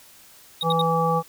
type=tone bursts; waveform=triangle; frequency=3744 Hz; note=A#7; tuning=7 cents sharp; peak=-21 dBFS; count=3; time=0.61-0.814 s; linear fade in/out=2 ms; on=22 ms; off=69 ms
type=harmonic tone; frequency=164.81 Hz; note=E3; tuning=in tune; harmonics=1 / 3 / 5 / 7; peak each=-24 / -24 / -24 / -24 dBFS; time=0.62-1.23 s; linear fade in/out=50 ms
effects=white hiss -50 dBFS RMS until 1.28 s